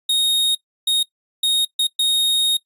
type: tone bursts at uneven times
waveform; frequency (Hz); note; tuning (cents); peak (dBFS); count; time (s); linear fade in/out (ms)
45% pulse; 3729; A#7; 0; -15; 5; 0.09-0.55 / 0.87-1.03 / 1.43-1.65 / 1.79-1.87 / 1.99-2.57; 5
effects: noise-tail reverb RT60 0.1 s tail -22 dB re dry + resampled to 32000 Hz